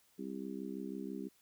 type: harmonic tone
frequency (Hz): 66.1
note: C2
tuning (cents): +18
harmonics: 3 / 4 / 5 / 6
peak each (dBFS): -44 / -44 / -46 / -47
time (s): 0.18-1.29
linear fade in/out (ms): 20
effects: white hiss -70 dBFS RMS until 1.41 s